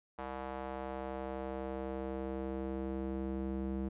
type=tone with band-pass filter sweep; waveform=square; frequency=66 Hz; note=C2; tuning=16 cents sharp; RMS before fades=-39 dBFS; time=0.18-3.89 s; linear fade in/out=10 ms; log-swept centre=860 to 260 Hz; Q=1.4; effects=resampled to 8000 Hz